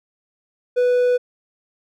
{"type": "tone", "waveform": "triangle", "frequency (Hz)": 493.9, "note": "B4", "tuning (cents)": 0, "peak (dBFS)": -12, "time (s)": [0.76, 1.18], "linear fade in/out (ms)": 20, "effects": []}